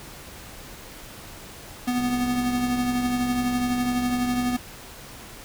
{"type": "tone with tremolo", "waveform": "square", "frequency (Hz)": 246.9, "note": "B3", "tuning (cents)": 0, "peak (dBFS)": -21, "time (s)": [1.87, 4.57], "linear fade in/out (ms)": 10, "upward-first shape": "triangle", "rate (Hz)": 12, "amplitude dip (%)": 45}
{"type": "click train", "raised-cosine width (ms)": 3, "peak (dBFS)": -26, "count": 172, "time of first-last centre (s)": [1.98, 4.548], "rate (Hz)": 66.6}
{"effects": ["pink hiss -42 dBFS RMS until 5.44 s"]}